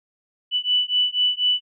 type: beating tone pair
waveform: sine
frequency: 2972 / 2976.1 Hz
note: F#7 / F#7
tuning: +7 / +9 cents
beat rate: 4.1 Hz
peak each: -21 dBFS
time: 0.51-1.61 s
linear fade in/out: 50 ms
effects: none